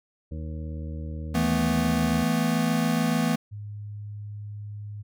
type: harmonic tone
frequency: 78.4 Hz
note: D#2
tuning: 14 cents sharp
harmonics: 1 / 2 / 3 / 4 / 6 / 7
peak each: -32 / -38 / -42 / -44 / -48 / -49 dBFS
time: 0.31-2.24 s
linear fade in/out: 10 ms
type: chord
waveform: square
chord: E suspended fourth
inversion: none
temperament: equal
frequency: 164.81 / 220 / 246.9 Hz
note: E3 / A3 / B3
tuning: 0 / 0 / 0 cents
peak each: -27 dBFS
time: 1.34-3.36 s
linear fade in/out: 10 ms
type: tone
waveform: sine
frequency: 103.83 Hz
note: G#2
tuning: in tune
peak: -34 dBFS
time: 3.51-5.03 s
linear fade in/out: 20 ms
effects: none